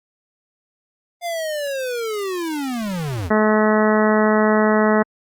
square linear sweep, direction down, 704 to 73.42 Hz, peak -23 dBFS, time 1.21-3.31 s, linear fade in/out 50 ms
harmonic tone, 214.6 Hz, A3, 43 cents flat, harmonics 1 / 2 / 3 / 4 / 5 / 6 / 7 / 8 / 9, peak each -17 / -19 / -20 / -25 / -25 / -26 / -28 / -29 / -27 dBFS, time 3.3-5.03 s, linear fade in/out 10 ms
effects Opus 24 kbps

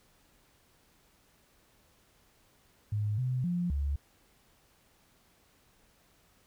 sine tone with pitch steps, 104.9 / 127.4 / 175.8 / 70.8 Hz, G#2 / C3 / F3 / C#2, +18 / -46 / +12 / +37 cents, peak -28 dBFS, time 2.92-3.96 s, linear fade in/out 5 ms, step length 260 ms, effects pink hiss -66 dBFS RMS until 6.46 s

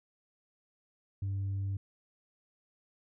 sine tone, 98 Hz, G2, in tune, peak -29 dBFS, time 1.22-1.77 s, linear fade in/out 5 ms, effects tanh soft clip ceiling -30 dBFS

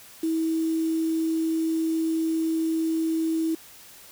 sine tone with quantisation, 323.2 Hz, E4, 34 cents flat, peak -22 dBFS, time 0.23-3.55 s, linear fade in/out 5 ms, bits 7, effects white hiss -48 dBFS RMS until 4.11 s

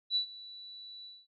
sine tone with ADSR envelope, 3951 Hz, B7, in tune, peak -25 dBFS, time 0.1-1.27 s, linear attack 57 ms, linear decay 99 ms, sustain -20 dB, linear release 220 ms, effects none

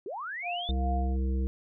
sine linear sweep, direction up, 332.3 to 3653 Hz, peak -34 dBFS, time 0.06-0.71 s, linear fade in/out 2 ms
sine tone with tremolo, 704 Hz, F5, 14 cents sharp, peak -31 dBFS, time 0.42-1.17 s, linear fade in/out 50 ms, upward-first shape sine, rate 2.5 Hz, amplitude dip 75%
harmonic tone, 65.41 Hz, C2, in tune, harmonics 1 / 3 / 5 / 7, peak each -26 / -36 / -40 / -43 dBFS, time 0.69-1.47 s, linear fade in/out 0 ms
effects none

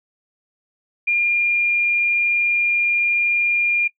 sine tone, 2407 Hz, D7, 42 cents sharp, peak -15 dBFS, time 1.07-3.88 s, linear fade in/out 10 ms, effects noise-tail reverb RT60 0.1 s tail -19 dB re dry

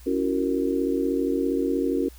sine chord, F# dominant seventh, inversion second, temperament just, 277.5 / 333 / 370 / 462.5 Hz, C#4 / E4 / F#4 / A#4, +2 / +18 / 0 / -14 cents, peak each -25 / -29 / -27 / -28 dBFS, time 0.06-2.09 s, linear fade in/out 10 ms, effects added 60 Hz sine -44 dBFS peak until 2.18 s + white hiss -53 dBFS RMS until 2.18 s

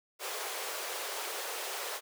pink high-pass noise, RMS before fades -38 dBFS, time 0.19-2.01 s, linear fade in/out 50 ms, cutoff 400 Hz, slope 48 dB/octave, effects none

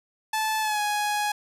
sawtooth tone with pitch glide, 871 to 833.6 Hz, A5 to G#5, -18 to +6 cents, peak -20 dBFS, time 0.33-1.32 s, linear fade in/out 5 ms, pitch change -76 cents, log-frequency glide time 0.61-0.8 s, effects resampled to 32000 Hz + 9-bit

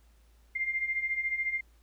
sine beating tone pair, 2093 / 2107 Hz, C7 / C7, 0 / +12 cents, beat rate 14 Hz, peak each -35 / -30 dBFS, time 0.55-1.61 s, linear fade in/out 10 ms, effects added 56 Hz sine -58 dBFS peak until 1.82 s + pink hiss -69 dBFS RMS until 1.82 s

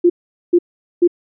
sine tone bursts, 349.2 Hz, F4, in tune, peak -7 dBFS, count 3, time 0.04-1.077 s, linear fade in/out 10 ms, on 59 ms, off 430 ms, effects none

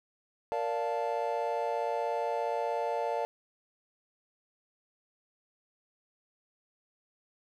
triangle chord, Bb major seventh, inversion none, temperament equal with one note detuned, 466.2 / 581.6 / 698.5 / 880 Hz, Bb4 / D5 / F5 / A5, 0 / -17 / 0 / 0 cents, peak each -33 dBFS, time 0.52-3.25 s, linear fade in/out 0 ms, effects none

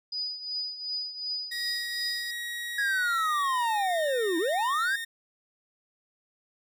sine tone with tremolo, 4956 Hz, D#8, 8 cents flat, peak -28 dBFS, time 0.12-2.31 s, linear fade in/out 5 ms, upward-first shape triangle, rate 2.7 Hz, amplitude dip 75%
30% pulse tone with pitch glide, 1900 to 1836.3 Hz, A#6 to A#6, +33 to -27 cents, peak -30 dBFS, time 1.51-5.05 s, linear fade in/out 10 ms, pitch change -60 cents, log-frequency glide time 3.12-3.85 s
triangle linear two-way sweep, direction down then up, 1678 to 314.9 to 1678 Hz, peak -23 dBFS, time 2.78-4.96 s, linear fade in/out 5 ms, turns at 4.38 s
effects none

